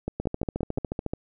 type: two click trains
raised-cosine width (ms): 2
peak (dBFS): -15 / -15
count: 14 / 5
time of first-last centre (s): 0.2-1.135 / 0.08-0.783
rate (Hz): 13.9 / 5.69
effects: none